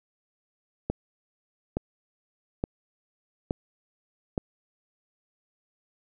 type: click train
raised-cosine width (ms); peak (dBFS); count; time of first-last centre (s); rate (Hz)
2; -13; 5; 0.9-4.378; 1.15
effects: none